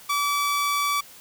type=tone; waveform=sawtooth; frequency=1151 Hz; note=D6; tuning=35 cents flat; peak=-18 dBFS; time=0.09-1.01 s; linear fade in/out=10 ms; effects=white hiss -47 dBFS RMS until 1.2 s